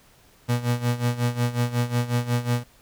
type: tone with tremolo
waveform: 35% pulse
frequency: 120.9 Hz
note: B2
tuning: 36 cents flat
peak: -17 dBFS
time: 0.48-2.64 s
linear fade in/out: 20 ms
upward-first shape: sine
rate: 5.5 Hz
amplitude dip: 80%
effects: pink hiss -56 dBFS RMS until 2.81 s

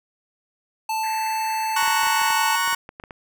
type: tone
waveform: square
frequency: 880 Hz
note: A5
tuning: in tune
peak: -23 dBFS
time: 0.89-2.56 s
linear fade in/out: 5 ms
type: band-pass noise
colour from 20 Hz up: pink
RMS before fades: -39 dBFS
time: 1.03-2.32 s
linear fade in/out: 10 ms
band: 1600 to 2200 Hz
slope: 96 dB/octave
type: chord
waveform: 30% pulse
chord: F# major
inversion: first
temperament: just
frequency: 925 / 1110 / 1480 Hz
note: A#5 / C#6 / F#6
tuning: -14 / +2 / 0 cents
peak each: -22 dBFS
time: 1.76-2.75 s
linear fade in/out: 5 ms
type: clicks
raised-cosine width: 0.5 ms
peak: -22 dBFS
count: 12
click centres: 1.827 / 1.878 / 2.033 / 2.071 / 2.217 / 2.305 / 2.677 / 2.729 / 2.891 / 2.999 / 3.038 / 3.108 s
effects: none

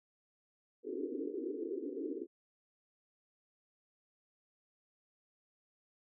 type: band-pass noise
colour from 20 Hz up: white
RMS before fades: -40 dBFS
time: 0.83-2.27 s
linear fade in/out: 50 ms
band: 260 to 460 Hz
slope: 96 dB/octave
effects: none

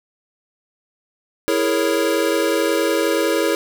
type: chord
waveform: square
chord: A# half-diminished seventh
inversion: second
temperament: equal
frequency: 329.6 / 415.3 / 466.2 / 554.4 Hz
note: E4 / G#4 / A#4 / C#5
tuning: 0 / 0 / 0 / 0 cents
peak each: -22 / -23 / -23 / -23 dBFS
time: 1.48-3.55 s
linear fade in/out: 0 ms
effects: none

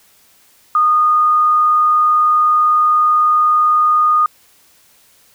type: tone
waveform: sine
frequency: 1229 Hz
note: D#6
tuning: 22 cents flat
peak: -9 dBFS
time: 0.75-4.26 s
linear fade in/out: 2 ms
effects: white hiss -51 dBFS RMS until 5.34 s

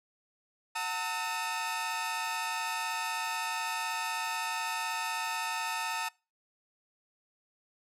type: tone cluster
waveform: sawtooth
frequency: 735 / 903 / 1293 / 2530 Hz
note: F#5 / A5 / E6 / D#7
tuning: -12 / +45 / -34 / +28 cents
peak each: -38 / -30 / -35 / -37 dBFS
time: 0.75-6.09 s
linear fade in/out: 10 ms
effects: noise-tail reverb RT60 0.3 s tail -24 dB re dry + low-pass 12000 Hz 12 dB/octave

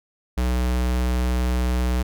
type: tone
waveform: square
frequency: 61.9 Hz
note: B1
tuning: 5 cents sharp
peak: -20 dBFS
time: 0.37-2.03 s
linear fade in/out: 10 ms
effects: none

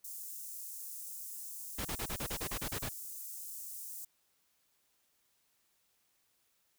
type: high-pass noise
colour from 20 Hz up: white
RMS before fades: -45 dBFS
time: 0.04-4.05 s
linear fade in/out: 5 ms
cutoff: 6800 Hz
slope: 24 dB/octave
type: noise bursts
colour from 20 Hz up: pink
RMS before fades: -38 dBFS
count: 11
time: 1.78-2.892 s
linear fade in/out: 10 ms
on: 72 ms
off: 32 ms
effects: white hiss -75 dBFS RMS until 6.78 s

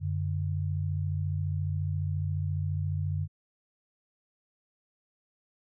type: tone pair together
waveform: sine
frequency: 92.7 / 147.15 Hz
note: F#2 / D3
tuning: +4 / +4 cents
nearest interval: minor sixth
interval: 800 cents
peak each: -29 / -32 dBFS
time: 0-3.28 s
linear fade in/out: 50 ms
effects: none

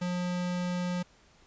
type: tone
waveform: square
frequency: 178.5 Hz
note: F3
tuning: 38 cents sharp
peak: -30 dBFS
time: 0.01-1.03 s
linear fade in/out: 10 ms
effects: pink hiss -61 dBFS RMS until 1.46 s + resampled to 16000 Hz

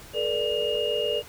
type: tone cluster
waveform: sine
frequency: 430.7 / 478.8 / 588 / 2846 Hz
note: A4 / A#4 / D5 / F7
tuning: -37 / +46 / +2 / +32 cents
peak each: -29 dBFS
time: 0.13-1.23 s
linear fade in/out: 50 ms
effects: pink hiss -46 dBFS RMS until 1.28 s

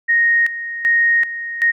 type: tone with tremolo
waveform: sine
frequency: 1864.7 Hz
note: A#6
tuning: in tune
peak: -11 dBFS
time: 0.08-1.72 s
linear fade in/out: 20 ms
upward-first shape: square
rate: 1.3 Hz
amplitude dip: 75%
effects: none

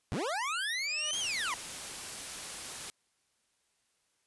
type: linear two-way sweep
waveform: 25% pulse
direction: up then down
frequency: 72.3 to 3282 to 926 Hz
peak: -28 dBFS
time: 0.12-1.54 s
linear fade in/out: 0 ms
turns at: 1.19 s
type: tone with exponential growth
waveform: 10% pulse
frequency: 608 Hz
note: D#5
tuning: 40 cents flat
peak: -30 dBFS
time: 0.6-1.11 s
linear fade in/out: 0 ms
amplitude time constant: 110 ms
type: noise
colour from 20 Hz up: white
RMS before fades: -41 dBFS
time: 1.13-2.9 s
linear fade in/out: 0 ms
effects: white hiss -75 dBFS RMS until 4.26 s + resampled to 24000 Hz

